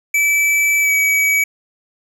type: tone with pitch glide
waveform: square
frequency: 2309 to 2276 Hz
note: D7 to C#7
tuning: -30 to +45 cents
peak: -13 dBFS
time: 0.14-1.44 s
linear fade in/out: 5 ms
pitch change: -25 cents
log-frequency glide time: 0.81-0.91 s
effects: none